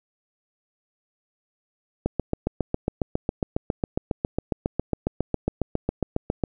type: click train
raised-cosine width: 2 ms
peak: -9 dBFS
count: 33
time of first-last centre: 2.06-6.438 s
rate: 7.31 Hz
effects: none

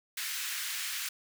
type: high-pass noise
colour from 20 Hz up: pink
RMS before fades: -36 dBFS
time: 0.17-1.09 s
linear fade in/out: 5 ms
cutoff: 1600 Hz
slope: 24 dB/octave
effects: none

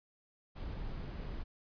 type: noise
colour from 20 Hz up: brown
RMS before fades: -41 dBFS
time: 0.55-1.44 s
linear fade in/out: 20 ms
effects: resampled to 11025 Hz

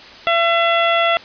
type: harmonic tone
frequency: 675 Hz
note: E5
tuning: 41 cents sharp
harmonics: 1 / 2 / 3 / 4 / 5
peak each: -16 / -19 / -21 / -22 / -23 dBFS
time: 0.27-1.17 s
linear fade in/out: 0 ms
effects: white hiss -38 dBFS RMS until 1.24 s + resampled to 11025 Hz

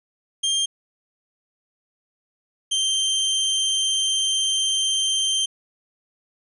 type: tone pair in turn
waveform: sawtooth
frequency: 3188 / 3142 Hz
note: G7 / G7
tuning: +28 / +3 cents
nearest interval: unison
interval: 25 cents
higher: first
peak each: -16 dBFS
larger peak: neither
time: 0.43-0.66 / 2.71-5.46 s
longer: second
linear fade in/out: 10 ms
effects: resampled to 24000 Hz

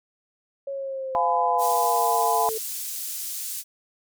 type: exponential sweep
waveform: sine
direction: down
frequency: 554.4 to 439.2 Hz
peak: -28 dBFS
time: 0.67-2.58 s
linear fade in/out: 5 ms
type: chord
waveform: sine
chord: F diminished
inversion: none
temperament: just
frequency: 698.5 / 838.1 / 1005.8 Hz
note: F5 / Ab5 / Cb6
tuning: 0 / +16 / +31 cents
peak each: -24 dBFS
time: 1.15-2.49 s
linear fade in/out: 0 ms
type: high-pass noise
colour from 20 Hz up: pink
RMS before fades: -32 dBFS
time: 1.58-3.64 s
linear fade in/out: 50 ms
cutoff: 7300 Hz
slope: 12 dB/octave
effects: none

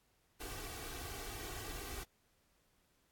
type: noise with comb filter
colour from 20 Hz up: pink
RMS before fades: -45 dBFS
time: 0.4-2.04 s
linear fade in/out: 10 ms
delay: 2.6 ms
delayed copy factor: +0.8
effects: pink hiss -75 dBFS RMS until 3.11 s + AAC 64 kbps

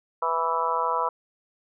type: harmonic tone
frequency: 164.81 Hz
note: E3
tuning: in tune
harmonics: 3 / 4 / 5 / 6 / 7 / 8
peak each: -31 / -33 / -35 / -25 / -31 / -30 dBFS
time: 0.22-1.09 s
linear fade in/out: 5 ms
effects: none

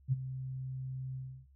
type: tone with ADSR envelope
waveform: sine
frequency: 130.81 Hz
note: C3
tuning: in tune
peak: -24 dBFS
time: 0.08-1.47 s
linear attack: 43 ms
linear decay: 25 ms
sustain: -13 dB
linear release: 320 ms
effects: added 68 Hz sine -59 dBFS peak until 1.55 s

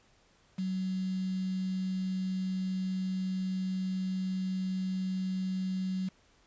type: tone with quantisation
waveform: sine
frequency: 187.3 Hz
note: F#3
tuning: 21 cents sharp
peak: -30 dBFS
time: 0.58-6.09 s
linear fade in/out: 10 ms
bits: 8
effects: pink hiss -65 dBFS RMS until 6.46 s + resampled to 16000 Hz

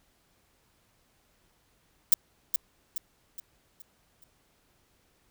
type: noise with echo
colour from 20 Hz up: violet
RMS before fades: -18 dBFS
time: 2.12-2.14 s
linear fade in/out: 2 ms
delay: 420 ms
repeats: 5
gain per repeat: -7 dB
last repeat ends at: 4.24 s
effects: pink hiss -68 dBFS RMS until 5.3 s

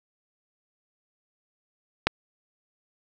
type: click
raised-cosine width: 0.3 ms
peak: -3 dBFS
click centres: 2.07 s
effects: none

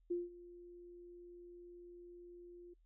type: tone with ADSR envelope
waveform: sine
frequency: 350 Hz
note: F4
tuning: 4 cents sharp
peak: -33 dBFS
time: 0.1-2.74 s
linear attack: 12 ms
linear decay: 180 ms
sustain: -19 dB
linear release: 10 ms
effects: noise-tail reverb RT60 0.1 s tail -21 dB re dry + added 41 Hz sine -67 dBFS peak until 2.85 s

